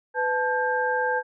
sine tone cluster, 499.1 / 874 / 1592 Hz, B4 / A5 / G6, +18 / -12 / +26 cents, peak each -26 dBFS, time 0.14-1.23 s, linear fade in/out 50 ms, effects none

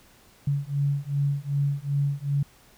sine beating tone pair, 140.4 / 143 Hz, C#3 / D3, +22 / -46 cents, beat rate 2.6 Hz, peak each -26 dBFS, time 0.47-2.43 s, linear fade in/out 5 ms, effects pink hiss -56 dBFS RMS until 2.77 s

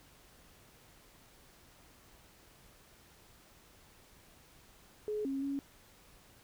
sine tone with pitch steps, 423.3 / 271.8 / 278 Hz, G#4 / C#4 / C#4, +33 / -34 / +5 cents, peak -33 dBFS, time 5.08-5.59 s, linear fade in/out 0 ms, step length 170 ms, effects pink hiss -61 dBFS RMS until 6.43 s

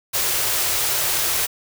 white band-stop noise, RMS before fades -21 dBFS, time 0.13-1.47 s, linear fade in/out 20 ms, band 170 to 310 Hz, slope 96 dB/octave, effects none

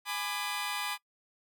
15% pulse chord, G# diminished, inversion none, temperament just, 830.6 / 996.7 / 1196.1 Hz, G#5 / B5 / D6, 0 / +16 / +31 cents, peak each -31 dBFS, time 0.05-0.98 s, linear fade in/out 50 ms, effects noise-tail reverb RT60 0.1 s tail -22 dB re dry

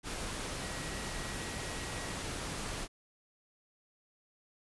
sine tone in noise, 1910 Hz, A#6, 42 cents sharp, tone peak -49 dBFS, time 0.6-2.16 s, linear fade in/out 50 ms, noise pink, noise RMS -39 dBFS, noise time 0.03-2.88 s, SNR -13 dB, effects resampled to 24000 Hz

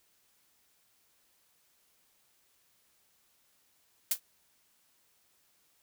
blue noise with exponential decay, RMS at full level -22 dBFS, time 4.11-4.2 s, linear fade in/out 5 ms, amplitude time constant 18 ms, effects white hiss -70 dBFS RMS until 5.82 s

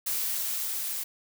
blue noise with level ramp, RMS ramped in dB -29 to -33 dBFS, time 0.06-1.04 s, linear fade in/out 10 ms, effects none

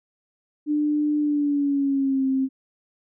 sine tone with pitch glide, 298 to 265.5 Hz, D4 to C4, +25 to +25 cents, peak -19 dBFS, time 0.66-2.49 s, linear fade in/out 50 ms, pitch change -200 cents, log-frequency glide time 1.19-2.26 s, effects none

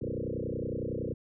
sine tone with frequency modulation, 293.3 Hz, D4, 2 cents flat, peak -31 dBFS, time 0.01-1.14 s, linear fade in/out 10 ms, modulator 30.8 Hz, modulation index 7.2, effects none

